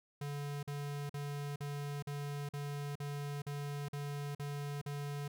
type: tone bursts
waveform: square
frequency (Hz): 143.9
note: D3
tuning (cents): -35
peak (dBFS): -39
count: 11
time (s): 0.21-5.28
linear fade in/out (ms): 5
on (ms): 420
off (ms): 45
effects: none